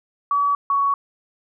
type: tone pair in turn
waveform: sine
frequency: 1140 / 1119.1 Hz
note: C#6 / C#6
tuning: +48 / +16 cents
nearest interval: unison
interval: 32 cents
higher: first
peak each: -16 dBFS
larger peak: neither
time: 0.31-0.55 / 0.7-0.94 s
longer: neither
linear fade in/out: 2 ms
effects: none

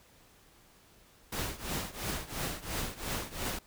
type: noise with tremolo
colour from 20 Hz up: pink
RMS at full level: -33 dBFS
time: 1.32-3.59 s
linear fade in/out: 5 ms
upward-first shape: triangle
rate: 2.9 Hz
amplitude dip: 90%
effects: pink hiss -61 dBFS RMS until 3.66 s

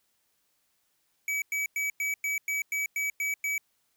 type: tone bursts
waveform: square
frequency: 2283 Hz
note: D7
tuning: 50 cents flat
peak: -28 dBFS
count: 10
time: 1.28-3.58 s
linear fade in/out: 2 ms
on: 140 ms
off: 100 ms
effects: white hiss -73 dBFS RMS until 3.96 s

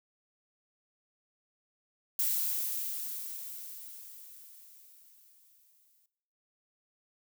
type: noise with exponential decay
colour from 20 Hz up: violet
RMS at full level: -29 dBFS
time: 2.19-6.06 s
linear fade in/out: 2 ms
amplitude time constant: 840 ms
effects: noise-tail reverb RT60 0.8 s tail -18 dB re dry

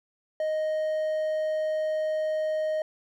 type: tone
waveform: triangle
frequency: 622.3 Hz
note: D#5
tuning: in tune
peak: -23 dBFS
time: 0.4-2.82 s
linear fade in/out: 2 ms
effects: none

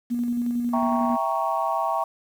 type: tone with tremolo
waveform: sine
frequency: 240 Hz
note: B3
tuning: 49 cents flat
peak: -21 dBFS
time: 0.1-1.17 s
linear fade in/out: 20 ms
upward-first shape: square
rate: 11 Hz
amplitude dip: 25%
type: chord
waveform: sine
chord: E diminished seventh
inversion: none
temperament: equal with one note detuned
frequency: 659.3 / 786.3 / 932.3 / 1108.7 Hz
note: E5 / G5 / Bb5 / Db6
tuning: 0 / +5 / 0 / 0 cents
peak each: -27 dBFS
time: 0.73-2.04 s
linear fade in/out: 5 ms
effects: tanh soft clip ceiling -11 dBFS + 8-bit

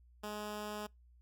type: tone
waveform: 10% pulse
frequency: 209.9 Hz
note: G#3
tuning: 19 cents sharp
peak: -32 dBFS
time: 0.23-0.87 s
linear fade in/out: 10 ms
effects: noise-tail reverb RT60 0.2 s tail -26 dB re dry + added 60 Hz sine -60 dBFS peak until 1.21 s

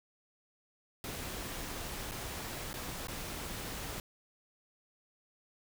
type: noise with dropouts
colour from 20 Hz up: pink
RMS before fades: -41 dBFS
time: 1.04-4 s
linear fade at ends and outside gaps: 1 ms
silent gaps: 2.112-2.118 / 2.731-2.74 / 3.071-3.083 s
effects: none

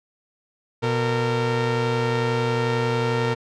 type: tone pair together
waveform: sawtooth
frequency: 122.47 / 458.8 Hz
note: B2 / A#4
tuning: -14 / -28 cents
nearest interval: octave + major seventh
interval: 2286 cents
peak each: -19 dBFS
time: 0.82-3.35 s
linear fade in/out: 20 ms
effects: low-pass 4000 Hz 12 dB/octave

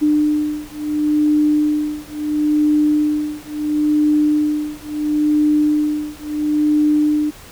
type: beating tone pair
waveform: sine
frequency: 300 / 300.73 Hz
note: D4 / D4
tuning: +37 / +41 cents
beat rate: 0.73 Hz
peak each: -17 dBFS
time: 0.01-7.31 s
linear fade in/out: 20 ms
effects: pink hiss -40 dBFS RMS until 7.51 s

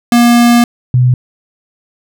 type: tone pair in turn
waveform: square / sine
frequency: 238.2 / 125.38 Hz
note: A#3 / B2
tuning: +38 / +27 cents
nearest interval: major seventh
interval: 1111 cents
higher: first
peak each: -5 dBFS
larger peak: neither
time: 0.12-0.64 / 0.94-1.14 s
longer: first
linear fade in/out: 2 ms
effects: none

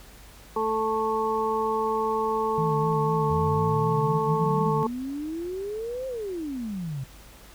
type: harmonic tone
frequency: 220 Hz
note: A3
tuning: in tune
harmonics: 1 / 2 / 4 / 5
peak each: -35 / -26 / -28 / -29 dBFS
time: 0.56-4.87 s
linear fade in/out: 5 ms
type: tone with vibrato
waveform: sine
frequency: 155.2 Hz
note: D#3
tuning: 4 cents flat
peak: -25 dBFS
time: 2.58-4.83 s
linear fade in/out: 0 ms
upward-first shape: sine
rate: 4 Hz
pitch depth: 73 cents each way
type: exponential two-way sweep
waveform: sine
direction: up then down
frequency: 81 to 533 to 127.5 Hz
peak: -29 dBFS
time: 3.3-7.04 s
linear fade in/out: 5 ms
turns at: 6.07 s
effects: added 50 Hz sine -50 dBFS peak until 7.54 s + pink hiss -50 dBFS RMS until 7.54 s

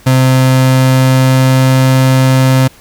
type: tone with pitch glide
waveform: 35% pulse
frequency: 130 to 131.06 Hz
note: C3 to C3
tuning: -11 to +3 cents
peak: -4 dBFS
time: 0.06-2.68 s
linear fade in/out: 10 ms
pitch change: +14 cents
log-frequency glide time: 0.18-1.79 s
effects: pink hiss -41 dBFS RMS until 2.8 s

